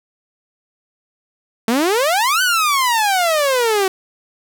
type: exponential two-way sweep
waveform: sawtooth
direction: up then down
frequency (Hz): 217.4 to 1536 to 372.2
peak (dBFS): -10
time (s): 1.68-3.88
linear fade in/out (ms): 2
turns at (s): 2.42
effects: none